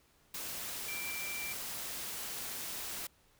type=tone in noise; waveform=sine; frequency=2349 Hz; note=D7; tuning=in tune; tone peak=-40 dBFS; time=0.88-1.53 s; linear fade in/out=5 ms; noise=white; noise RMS=-41 dBFS; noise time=0.34-3.07 s; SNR=-2 dB; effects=pink hiss -68 dBFS RMS until 3.39 s